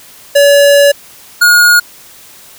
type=tone pair in turn; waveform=square; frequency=569 / 1437.2 Hz; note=C#5 / F6; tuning=+45 / +49 cents; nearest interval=octave + major third; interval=1604 cents; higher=second; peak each=-4 dBFS; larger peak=neither; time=0.35-0.92 / 1.41-1.8 s; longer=first; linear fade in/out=10 ms; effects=white hiss -37 dBFS RMS until 2.58 s